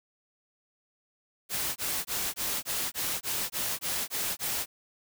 white noise bursts, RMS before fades -31 dBFS, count 11, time 1.49-4.66 s, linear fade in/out 50 ms, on 270 ms, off 20 ms, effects none

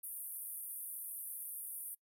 white band-pass noise, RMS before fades -45 dBFS, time 0.03-1.95 s, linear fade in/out 10 ms, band 9200 to 15000 Hz, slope 96 dB/octave, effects noise-tail reverb RT60 0.1 s tail -24 dB re dry

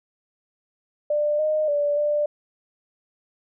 sine tone with pitch steps, 594 / 616 / 582 / 592 Hz, D5 / D#5 / D5 / D5, +20 / -17 / -16 / +14 cents, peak -19 dBFS, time 1.1-2.26 s, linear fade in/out 5 ms, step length 290 ms, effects none

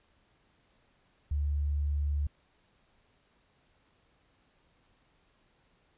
sine tone, 72.6 Hz, D2, 19 cents flat, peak -27 dBFS, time 1.31-2.27 s, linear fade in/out 5 ms, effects pink hiss -69 dBFS RMS until 5.97 s + resampled to 8000 Hz

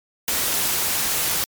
white noise, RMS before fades -22 dBFS, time 0.28-1.44 s, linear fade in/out 0 ms, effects MP3 96 kbps

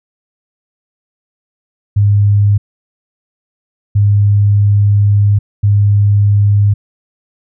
sine tone bursts at uneven times, 102.2 Hz, G#2, 27 cents flat, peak -6 dBFS, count 3, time 1.96-2.58 / 3.95-5.39 / 5.63-6.74 s, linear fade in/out 10 ms, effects none

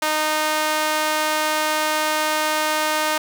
sawtooth tone with high-pass filter, 308 Hz, D#4, 17 cents flat, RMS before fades -21 dBFS, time 0.02-3.18 s, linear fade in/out 5 ms, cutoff 820 Hz, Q 0.98, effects none

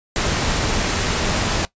pink noise, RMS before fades -20 dBFS, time 0.16-1.65 s, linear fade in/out 0 ms, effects noise-tail reverb RT60 0.1 s tail -19 dB re dry + resampled to 16000 Hz

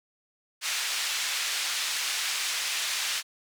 pink band-pass noise, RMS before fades -30 dBFS, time 0.61-3.23 s, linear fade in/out 50 ms, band 2100 to 7800 Hz, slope 12 dB/octave, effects none

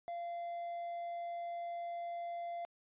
triangle tone, 689 Hz, F5, 24 cents flat, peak -37 dBFS, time 0.08-2.65 s, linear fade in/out 0 ms, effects resampled to 8000 Hz

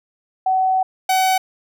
sine / 45% pulse tone pair in turn, 754 / 754 Hz, F#5 / F#5, +32 / +32 cents, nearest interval unison, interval 0 cents, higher neither, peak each -14 dBFS, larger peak neither, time 0.46-0.83 / 1.09-1.38 s, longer first, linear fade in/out 5 ms, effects none

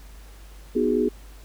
sine chord, G# minor seventh, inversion first, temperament equal, 246.9 / 311.1 / 370 / 415.3 Hz, B3 / D#4 / F#4 / G#4, 0 / 0 / 0 / 0 cents, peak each -24 / -27 / -25 / -23 dBFS, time 0.75-1.09 s, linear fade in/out 10 ms, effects added 50 Hz sine -42 dBFS peak until 1.44 s + pink hiss -52 dBFS RMS until 1.44 s

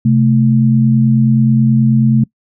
sine tone pair together, 130.65 / 220 Hz, C3 / A3, -2 / 0 cents, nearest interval major sixth, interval 902 cents, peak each -10 dBFS, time 0.05-2.24 s, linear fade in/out 5 ms, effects noise-tail reverb RT60 0.1 s tail -24 dB re dry

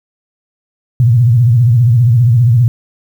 sine tone with vibrato, 119.1 Hz, A#2, 38 cents sharp, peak -5 dBFS, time 1-2.68 s, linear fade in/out 0 ms, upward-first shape sine, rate 15 Hz, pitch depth 140 cents each way, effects 7-bit

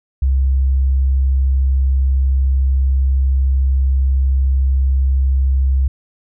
sine tone, 66.5 Hz, C2, 29 cents sharp, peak -11 dBFS, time 0.22-5.88 s, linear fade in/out 5 ms, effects none

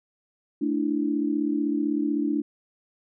sine chord, A suspended fourth, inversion none, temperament equal, 220 / 293.7 / 329.6 Hz, A3 / D4 / E4, 0 / 0 / 0 cents, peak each -30 / -24 / -29 dBFS, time 0.61-2.42 s, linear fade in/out 10 ms, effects none

